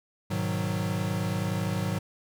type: chord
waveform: square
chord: G# minor seventh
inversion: none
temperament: equal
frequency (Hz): 103.83 / 123.47 / 155.56 / 185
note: G#2 / B2 / D#3 / F#3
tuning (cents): 0 / 0 / 0 / 0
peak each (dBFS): -32 / -37 / -34 / -32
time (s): 0.3-1.99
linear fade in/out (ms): 10
effects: none